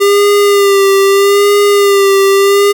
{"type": "tone with vibrato", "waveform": "square", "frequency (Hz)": 400, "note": "G4", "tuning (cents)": 35, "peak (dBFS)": -6, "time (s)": [0, 2.73], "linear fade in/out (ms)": 20, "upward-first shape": "sine", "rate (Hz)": 0.79, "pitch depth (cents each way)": 36, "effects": []}